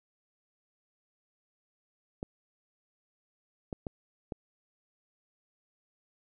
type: clicks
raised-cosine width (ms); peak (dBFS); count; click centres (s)
2; -22; 4; 2.229 / 3.728 / 3.868 / 4.322
effects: none